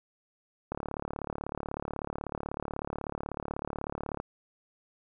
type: click train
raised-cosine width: 1 ms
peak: -20 dBFS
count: 127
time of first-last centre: 0.72-4.201 s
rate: 36.2 Hz
effects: none